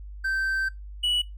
triangle tone pair in turn, 1555 / 2942 Hz, G6 / F#7, -14 / -11 cents, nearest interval major seventh, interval 1103 cents, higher second, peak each -22 / -20 dBFS, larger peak second, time 0.24-0.69 / 1.03-1.22 s, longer first, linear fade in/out 10 ms, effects noise-tail reverb RT60 0.2 s tail -22 dB re dry + added 50 Hz sine -37 dBFS peak until 1.37 s

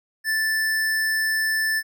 square tone, 1760 Hz, A6, in tune, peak -21 dBFS, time 0.24-1.83 s, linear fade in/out 50 ms, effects none

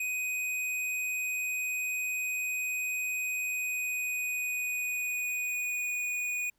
square tone with pitch glide, 2501 to 2468 Hz, D#7 to D#7, +8 to -15 cents, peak -31 dBFS, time 0-6.5 s, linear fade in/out 5 ms, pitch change -23 cents, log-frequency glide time 3.37-5.97 s, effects pink hiss -75 dBFS RMS until 6.58 s

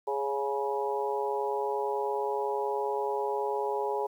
harmonic tone with a mistuned harmonic, 138.59 Hz, C#3, in tune, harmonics 3 / 4 / 5 / 6 / 7, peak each -31 / -36 / -41 / -33 / -36 dBFS, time 0.07-4.07 s, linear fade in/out 10 ms, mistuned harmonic 6, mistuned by +20 cents, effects 10-bit

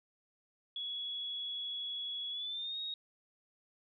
sine tone with pitch glide, 3367 to 3758 Hz, G#7 to A#7, +23 to +13 cents, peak -37 dBFS, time 0.76-2.94 s, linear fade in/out 2 ms, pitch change +190 cents, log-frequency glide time 2.31-2.79 s, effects none

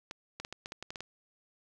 clicks, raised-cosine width 0.2 ms, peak -23 dBFS, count 10, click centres 0.111 / 0.4 / 0.449 / 0.526 / 0.659 / 0.721 / 0.826 / 0.905 / 0.958 / 1.006 s, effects none

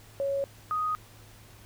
sine tone pair in turn, 554 / 1246.6 Hz, C#5 / D#6, -1 / +3 cents, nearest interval octave + major second, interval 1404 cents, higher second, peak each -26 dBFS, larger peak neither, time 0.2-0.44 / 0.71-0.95 s, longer neither, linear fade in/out 0 ms, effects added 106 Hz sine -53 dBFS peak until 1.65 s + pink hiss -54 dBFS RMS until 1.65 s

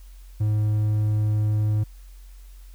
triangle tone, 106.3 Hz, G#2, 41 cents sharp, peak -17 dBFS, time 0.4-1.84 s, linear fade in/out 10 ms, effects added 45 Hz sine -41 dBFS peak until 2.74 s + white hiss -58 dBFS RMS until 2.74 s

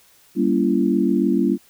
sine chord, G diminished seventh, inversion none, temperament just, 196 / 235.2 / 282.2 / 338.7 Hz, G3 / Bb3 / Db4 / Fb4, 0 / +16 / +31 / +47 cents, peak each -21 dBFS, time 0.35-1.58 s, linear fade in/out 50 ms, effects white hiss -54 dBFS RMS until 1.69 s

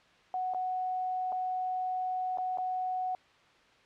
sine tone with dropouts, 740 Hz, F#5, in tune, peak -30 dBFS, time 0.34-3.15 s, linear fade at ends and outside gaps 1 ms, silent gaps 0.537-0.546 / 1.321-1.325 / 2.374-2.384 / 2.574-2.584 s, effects white hiss -61 dBFS RMS until 3.85 s + low-pass 3000 Hz 12 dB/octave

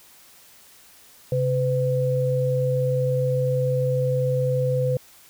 sine tone pair together, 133.8 / 505.2 Hz, C3 / B4, +39 / +39 cents, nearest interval octave + major seventh, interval 2300 cents, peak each -22 dBFS, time 1.32-4.97 s, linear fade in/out 2 ms, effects white hiss -51 dBFS RMS until 5.29 s

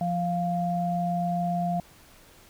sine tone pair together, 174.32 / 698.5 Hz, F3 / F5, -3 / 0 cents, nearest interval 2 octaves, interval 2403 cents, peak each -27 / -27 dBFS, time 0.01-1.8 s, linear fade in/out 2 ms, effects pink hiss -54 dBFS RMS until 2.49 s

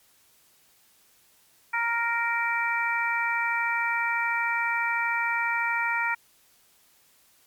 harmonic tone, 466.2 Hz, A#4, in tune, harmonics 2 / 3 / 4 / 5, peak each -29 / -29 / -29 / -29 dBFS, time 1.73-6.15 s, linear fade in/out 10 ms, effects white hiss -61 dBFS RMS until 7.46 s + MP3 96 kbps

